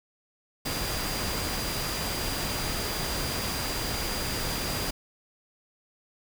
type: tone in noise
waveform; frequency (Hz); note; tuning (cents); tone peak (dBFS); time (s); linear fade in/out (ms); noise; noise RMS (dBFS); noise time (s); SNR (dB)
sine; 4800; D8; +37; -37; 0.65-4.91; 10; pink; -31; 0.65-4.91; -9
effects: none